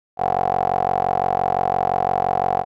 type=tone with band-pass filter; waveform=15% pulse; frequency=45.83 Hz; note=F#1; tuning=16 cents flat; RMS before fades=-20 dBFS; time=0.17-2.65 s; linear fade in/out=50 ms; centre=740 Hz; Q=6.7; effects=none